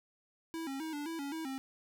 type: tone with pitch steps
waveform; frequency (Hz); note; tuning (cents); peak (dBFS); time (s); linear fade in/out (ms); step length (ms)
square; 327.2 / 271.3 / 318.6 / 291.6 / 328.7 / 280.8 / 322.1 / 266.9; E4 / C#4 / D#4 / D4 / E4 / C#4 / E4 / C4; -13 / -37 / +41 / -12 / -5 / +22 / -40 / +35; -38; 0.54-1.58; 0; 130
effects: 12-bit